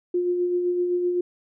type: tone with tremolo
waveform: sine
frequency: 355.1 Hz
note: F4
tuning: 29 cents sharp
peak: -19 dBFS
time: 0.14-1.21 s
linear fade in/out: 5 ms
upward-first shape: sine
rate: 7.8 Hz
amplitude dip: 35%
effects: none